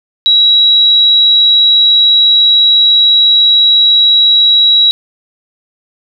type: tone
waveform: sine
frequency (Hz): 3878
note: B7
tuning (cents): -32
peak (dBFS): -4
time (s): 0.26-4.91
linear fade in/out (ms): 0
effects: none